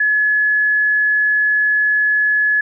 sine tone, 1703 Hz, G#6, 43 cents sharp, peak -12 dBFS, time 0-2.61 s, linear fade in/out 5 ms, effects none

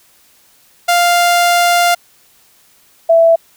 sawtooth / sine tone pair in turn, 698.5 / 662.5 Hz, F5 / E5, 0 / +9 cents, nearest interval minor second, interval 91 cents, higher first, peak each -5 dBFS, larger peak neither, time 0.88-1.95 / 3.09-3.36 s, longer first, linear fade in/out 10 ms, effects white hiss -50 dBFS RMS until 3.56 s

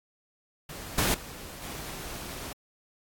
pink noise with level steps, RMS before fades -41 / -25 / -43 / -39 dBFS, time 0.69-2.53 s, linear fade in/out 5 ms, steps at 0.98 / 1.14 / 1.62 s, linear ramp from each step 2 ms, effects AAC 64 kbps

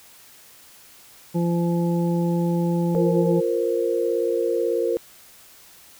harmonic tone, 171.3 Hz, F3, 33 cents flat, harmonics 1 / 2 / 3 / 5, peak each -20 / -26 / -30 / -34 dBFS, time 1.34-3.41 s, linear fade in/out 20 ms
sine chord, F suspended fourth, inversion none, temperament just, 349.2 / 465.6 / 523.8 Hz, F4 / Bb4 / C5, 0 / -2 / +2 cents, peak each -25 / -22 / -26 dBFS, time 2.95-4.97 s, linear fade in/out 0 ms
effects white hiss -49 dBFS RMS until 5.99 s

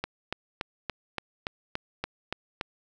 click train, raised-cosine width 0.3 ms, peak -14 dBFS, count 10, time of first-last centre 0.04-2.611 s, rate 3.5 Hz, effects none

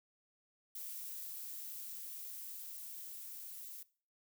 violet noise with level ramp, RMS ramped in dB -45 to -49 dBFS, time 0.75-3.83 s, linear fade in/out 5 ms, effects noise-tail reverb RT60 0.4 s tail -19 dB re dry

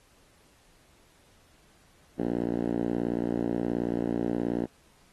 5% pulse tone with band-pass filter, 58.6 Hz, A#1, 10 cents sharp, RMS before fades -29 dBFS, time 2.18-4.66 s, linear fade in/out 10 ms, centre 280 Hz, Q 1.9, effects pink hiss -62 dBFS RMS until 5.12 s + AAC 32 kbps

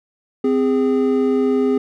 triangle tone pair together, 258.6 / 410.1 Hz, C4 / G#4, -20 / -22 cents, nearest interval minor sixth, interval 798 cents, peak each -15 dBFS, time 0.44-1.78 s, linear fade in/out 5 ms, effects none

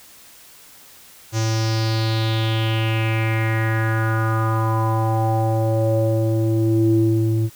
square tone with low-pass filter sweep, 111.4 Hz, A2, 22 cents sharp, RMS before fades -19 dBFS, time 1.32-7.5 s, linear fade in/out 50 ms, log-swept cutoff 6300 to 250 Hz, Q 4.6, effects white hiss -46 dBFS RMS until 7.55 s

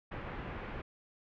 pink low-pass noise, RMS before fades -42 dBFS, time 0.11-0.82 s, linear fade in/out 10 ms, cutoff 2400 Hz, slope 24 dB/octave, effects none

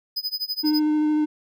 square tone with tremolo, 5000 Hz, D#8, 8 cents sharp, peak -23 dBFS, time 0.16-0.8 s, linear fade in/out 10 ms, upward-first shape sine, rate 12 Hz, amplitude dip 95%
triangle tone with vibrato, 304.1 Hz, D#4, 40 cents flat, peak -16 dBFS, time 0.63-1.26 s, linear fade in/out 20 ms, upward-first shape sine, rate 13 Hz, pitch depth 10 cents each way
effects none

